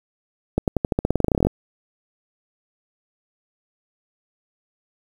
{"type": "accelerating click train", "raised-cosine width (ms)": 2, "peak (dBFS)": -5, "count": 19, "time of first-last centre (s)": [0.58, 1.469], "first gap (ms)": 98, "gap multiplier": 0.91, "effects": ["7-bit"]}